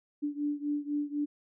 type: beating tone pair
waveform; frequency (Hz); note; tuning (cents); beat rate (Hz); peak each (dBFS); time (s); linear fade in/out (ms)
sine; 291 / 295; D4 / D4; -16 / +8; 4; -32 / -34; 0.22-1.26; 20
effects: none